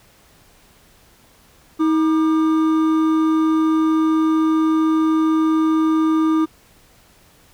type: tone pair together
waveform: triangle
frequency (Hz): 317.8 / 1202.2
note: D#4 / D6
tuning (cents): +37 / +40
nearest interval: octave + major seventh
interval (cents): 2303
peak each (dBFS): -12 / -24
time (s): 1.79-6.46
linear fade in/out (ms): 20
effects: pink hiss -52 dBFS RMS until 7.53 s